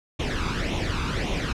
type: noise with flanger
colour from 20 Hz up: pink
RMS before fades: -26 dBFS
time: 0.19-1.53 s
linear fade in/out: 10 ms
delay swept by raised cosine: 0.31 to 0.83 ms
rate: 1.8 Hz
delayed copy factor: +0.65
effects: low-pass 4000 Hz 12 dB/octave